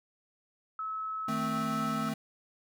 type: tone with pitch glide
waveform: sine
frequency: 1295 to 1305.5 Hz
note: E6 to E6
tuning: -31 to -17 cents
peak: -33 dBFS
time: 0.79-2.09 s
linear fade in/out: 2 ms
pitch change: +14 cents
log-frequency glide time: 1.19-1.79 s
type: chord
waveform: square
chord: A diminished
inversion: second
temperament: equal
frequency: 155.56 / 220 / 261.6 Hz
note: Eb3 / A3 / C4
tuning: 0 / 0 / 0 cents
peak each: -40 / -34 / -38 dBFS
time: 1.28-2.14 s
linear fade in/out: 5 ms
effects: none